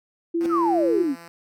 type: tone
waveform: sine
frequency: 336.9 Hz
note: E4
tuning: 38 cents sharp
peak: -20 dBFS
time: 0.34-1.04 s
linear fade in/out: 10 ms
type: tone with exponential growth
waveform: 25% pulse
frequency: 254.4 Hz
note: C4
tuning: 48 cents flat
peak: -24 dBFS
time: 0.38-0.46 s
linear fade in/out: 1 ms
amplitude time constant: 16 ms
type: tone with pitch glide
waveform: 5% pulse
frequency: 177.5 to 169.19 Hz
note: F3 to E3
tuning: +28 to +45 cents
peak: -30 dBFS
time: 0.41-1.28 s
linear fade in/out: 0 ms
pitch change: -83 cents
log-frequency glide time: 0.52-0.64 s
type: exponential sweep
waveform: sine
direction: down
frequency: 1396.9 to 247.7 Hz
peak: -20 dBFS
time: 0.49-1.16 s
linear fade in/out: 50 ms
effects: none